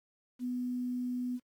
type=tone with quantisation; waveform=sine; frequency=248 Hz; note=B3; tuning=7 cents sharp; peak=-32 dBFS; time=0.39-1.4 s; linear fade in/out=50 ms; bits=10; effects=AAC 64 kbps